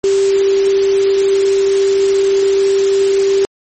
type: tone in noise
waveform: sine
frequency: 392 Hz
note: G4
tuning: in tune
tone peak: -9 dBFS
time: 0.04-3.45 s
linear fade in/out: 0 ms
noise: white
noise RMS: -25 dBFS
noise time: 0.04-3.45 s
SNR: +13 dB
effects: MP3 32 kbps